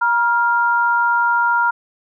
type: tone pair together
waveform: sine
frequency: 952.4 / 1396.9 Hz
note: A#5 / F6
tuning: +37 / 0 cents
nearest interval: perfect fifth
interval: 663 cents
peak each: -16 dBFS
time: 0.01-1.71 s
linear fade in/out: 10 ms
effects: none